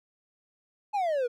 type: exponential sweep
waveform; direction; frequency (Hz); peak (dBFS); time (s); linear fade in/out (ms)
triangle; down; 860 to 466.2; -23; 0.93-1.28; 20
effects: none

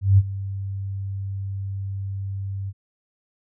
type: tone with ADSR envelope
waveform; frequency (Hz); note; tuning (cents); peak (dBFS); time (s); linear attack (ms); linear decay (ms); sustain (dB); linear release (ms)
sine; 97.8; G2; -4; -9; 0.01-2.73; 170; 41; -17; 45
effects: none

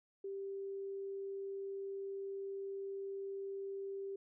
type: tone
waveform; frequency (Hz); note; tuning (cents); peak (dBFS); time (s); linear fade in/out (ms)
sine; 392.5; G4; +2; -40; 0.24-4.16; 5
effects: none

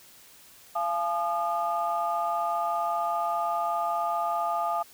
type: tone cluster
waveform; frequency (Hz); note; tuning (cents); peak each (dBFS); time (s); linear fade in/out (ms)
sine; 687 / 852 / 1217; F5 / G#5 / D#6; -29 / +44 / -39; -28 / -30 / -29; 0.75-4.83; 10
effects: tanh soft clip ceiling -17 dBFS + white hiss -53 dBFS RMS until 4.93 s

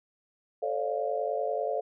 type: chord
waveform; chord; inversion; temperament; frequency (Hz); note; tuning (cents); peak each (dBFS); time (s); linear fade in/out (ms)
sine; D minor seventh; second; equal with one note detuned; 440 / 537 / 587.3 / 698.5; A4 / C5 / D5 / F5; 0 / +45 / 0 / 0; -33; 0.62-1.81; 10
effects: none

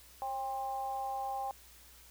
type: tone with amplitude modulation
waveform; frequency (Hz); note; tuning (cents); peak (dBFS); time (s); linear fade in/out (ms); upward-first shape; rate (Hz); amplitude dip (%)
sine; 798; G5; +31; -31; 0.22-1.51; 0; sine; 257; 70
effects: added 60 Hz sine -61 dBFS peak until 2.1 s + white hiss -58 dBFS RMS until 2.1 s

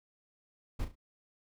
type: noise with echo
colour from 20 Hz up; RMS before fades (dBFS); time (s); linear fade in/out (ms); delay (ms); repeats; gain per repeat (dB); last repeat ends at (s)
brown; -33; 0.79-0.85; 10; 35; 3; -9; 0.955
effects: none

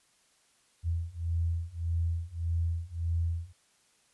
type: beating tone pair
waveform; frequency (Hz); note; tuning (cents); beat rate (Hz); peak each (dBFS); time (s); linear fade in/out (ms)
sine; 83 / 84.7; E2 / E2; +12 / +48; 1.7; -32 / -31; 0.83-3.53; 50
effects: white hiss -67 dBFS RMS until 4.13 s + resampled to 24000 Hz

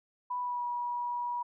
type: tone with pitch glide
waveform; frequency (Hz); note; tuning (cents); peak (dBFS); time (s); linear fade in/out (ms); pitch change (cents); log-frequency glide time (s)
sine; 987.8 to 966.9; B5 to B5; 0 to -37; -31; 0.3-1.43; 10; -37; 0.4-0.64
effects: none

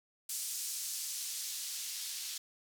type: noise with band-pass filter sweep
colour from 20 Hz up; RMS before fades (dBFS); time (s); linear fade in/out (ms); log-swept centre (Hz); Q
blue; -40; 0.29-2.38; 5; 6800 to 4200; 1
effects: none

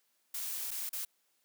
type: noise with dropouts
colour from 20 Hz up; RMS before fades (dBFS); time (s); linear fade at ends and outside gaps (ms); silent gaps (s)
blue; -38; 0.34-1.05; 5; 0.708-0.713 / 0.893-0.929
effects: white hiss -75 dBFS RMS until 1.44 s + high-pass 200 Hz 12 dB/octave

